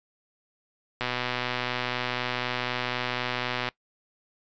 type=click train; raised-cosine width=0.3 ms; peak=-12 dBFS; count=333; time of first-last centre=1.01-3.687 s; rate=124 Hz; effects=noise-tail reverb RT60 0.1 s tail -21 dB re dry + resampled to 16000 Hz